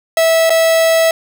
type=tone with dropouts; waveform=45% pulse; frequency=653 Hz; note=E5; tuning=17 cents flat; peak=-9 dBFS; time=0.17-1.11 s; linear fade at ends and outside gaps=2 ms; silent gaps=0.496-0.503 s; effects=none